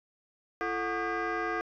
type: tone with frequency modulation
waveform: sine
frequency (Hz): 440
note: A4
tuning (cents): 0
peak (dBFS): -27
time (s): 0.61-1.61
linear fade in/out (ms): 0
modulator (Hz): 390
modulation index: 3.7
effects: tanh soft clip ceiling -27 dBFS